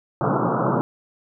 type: band-pass noise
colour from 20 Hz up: pink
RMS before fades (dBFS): -21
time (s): 0.21-0.81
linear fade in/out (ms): 0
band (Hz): 120 to 1400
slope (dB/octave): 96
effects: none